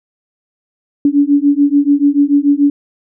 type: beating tone pair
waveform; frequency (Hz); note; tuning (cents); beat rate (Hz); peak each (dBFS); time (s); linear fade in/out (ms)
sine; 282.6 / 289.5; C#4 / D4; +34 / -25; 6.9; -11; 1.05-2.7; 2
effects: none

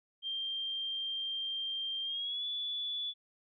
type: tone with pitch glide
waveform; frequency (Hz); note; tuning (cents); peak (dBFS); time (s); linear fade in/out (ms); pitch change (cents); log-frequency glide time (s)
sine; 3176 to 3444; G7 to A7; +22 to -38; -34; 0.22-3.14; 50; +140; 2.03-2.45
effects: none

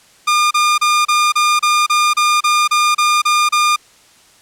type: tone bursts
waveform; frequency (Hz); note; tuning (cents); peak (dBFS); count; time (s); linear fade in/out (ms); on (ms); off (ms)
sawtooth; 1209; D6; +50; -7; 13; 0.27-3.762; 10; 240; 31
effects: white hiss -48 dBFS RMS until 4.41 s + low-pass 9000 Hz 12 dB/octave

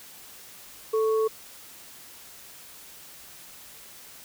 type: tone pair together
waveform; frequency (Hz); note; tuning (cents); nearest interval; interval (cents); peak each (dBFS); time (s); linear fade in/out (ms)
sine; 440 / 1108.7; A4 / C#6; 0 / 0; octave + major third; 1600; -21 / -32; 0.93-1.28; 10
effects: white hiss -47 dBFS RMS until 4.24 s

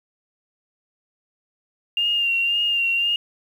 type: tone with vibrato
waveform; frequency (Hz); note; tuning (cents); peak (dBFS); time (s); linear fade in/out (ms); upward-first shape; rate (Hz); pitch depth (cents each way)
sine; 2794; F7; 0; -18; 1.97-3.16; 2; sine; 1.9; 34
effects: 8-bit

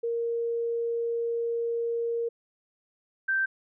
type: tone pair in turn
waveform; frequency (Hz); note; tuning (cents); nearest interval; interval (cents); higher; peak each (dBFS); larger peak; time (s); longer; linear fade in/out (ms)
sine; 466.2 / 1562.7; A#4 / G6; 0 / -6; octave + major sixth; 2094; second; -26 / -23; second; 0.03-2.29 / 3.28-3.46; first; 10
effects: none

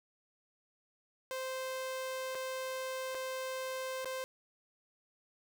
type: tone with dropouts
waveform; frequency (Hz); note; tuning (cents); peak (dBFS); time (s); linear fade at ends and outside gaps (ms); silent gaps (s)
sawtooth; 521; C5; -7; -33; 1.31-4.24; 0; 2.349-2.353 / 3.147-3.15 / 4.046-4.056
effects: none

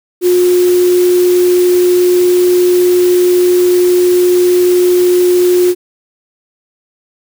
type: tone in noise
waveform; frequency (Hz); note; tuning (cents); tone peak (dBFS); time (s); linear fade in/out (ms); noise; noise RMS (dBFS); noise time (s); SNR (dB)
sine; 358.7; F4; +46; -6; 0.21-5.75; 50; white; -24; 0.21-5.75; +15
effects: none

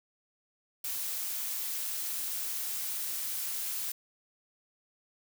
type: noise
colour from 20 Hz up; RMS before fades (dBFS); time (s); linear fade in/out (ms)
blue; -35; 0.84-3.92; 5
effects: none

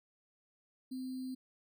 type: tone with sample-and-hold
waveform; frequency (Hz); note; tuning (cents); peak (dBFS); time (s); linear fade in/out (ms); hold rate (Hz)
sine; 258.2; C4; -23; -38; 0.91-1.35; 10; 4410
effects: none

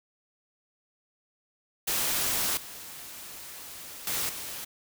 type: noise with level steps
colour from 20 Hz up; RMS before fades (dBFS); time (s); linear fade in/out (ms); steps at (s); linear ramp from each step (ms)
white; -28 / -43 / -30 / -38; 1.87-4.65; 10; 2.57 / 4.07 / 4.29; 2
effects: none

